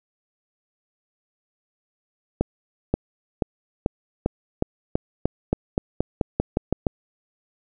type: accelerating click train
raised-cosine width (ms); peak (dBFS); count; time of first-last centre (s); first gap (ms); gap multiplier
2; -6; 16; 2.41-6.868; 530; 0.91
effects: none